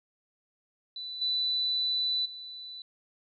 sine tone with level steps, 3983 Hz, B7, 14 cents sharp, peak -36 / -26 / -40 dBFS, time 0.96-2.82 s, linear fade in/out 2 ms, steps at 1.21 / 2.25 s, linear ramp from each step 10 ms, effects none

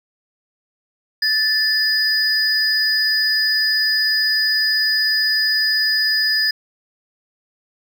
triangle tone pair together, 1753 / 4958 Hz, A6 / D#8, -7 / -7 cents, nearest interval octave + tritone, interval 1800 cents, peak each -17 / -16 dBFS, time 1.22-6.51 s, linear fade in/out 5 ms, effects none

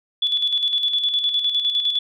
sine tone with tremolo, 3437 Hz, A7, 41 cents flat, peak -16 dBFS, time 0.22-1.99 s, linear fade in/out 5 ms, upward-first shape square, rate 9.8 Hz, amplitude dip 50%, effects none

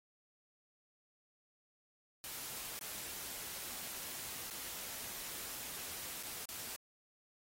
white noise with dropouts, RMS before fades -45 dBFS, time 2.24-6.76 s, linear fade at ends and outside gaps 0 ms, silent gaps 2.79-2.811 / 4.502-4.508 / 6.227-6.233 / 6.454-6.489 s, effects AAC 48 kbps

